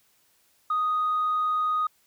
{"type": "tone", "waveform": "sine", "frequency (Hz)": 1244.5, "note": "D#6", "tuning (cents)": 0, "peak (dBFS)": -21, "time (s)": [0.7, 1.87], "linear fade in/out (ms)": 5, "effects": ["tanh soft clip ceiling -19 dBFS", "white hiss -65 dBFS RMS until 2.06 s"]}